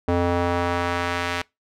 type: tone with band-pass filter sweep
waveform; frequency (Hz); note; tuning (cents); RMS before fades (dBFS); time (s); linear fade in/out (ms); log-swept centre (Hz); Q
square; 87.31; F2; 0; -23; 0.08-1.42; 5; 520 to 2200; 0.82
effects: noise-tail reverb RT60 0.2 s tail -24 dB re dry